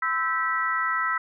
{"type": "tone cluster", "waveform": "sine", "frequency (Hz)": [1018, 1315, 1563, 1949], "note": ["C6", "E6", "G6", "B6"], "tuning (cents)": [-48, -5, -6, -23], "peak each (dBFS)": [-32, -25, -32, -28], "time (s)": [0.02, 1.18], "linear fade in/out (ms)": 5, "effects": []}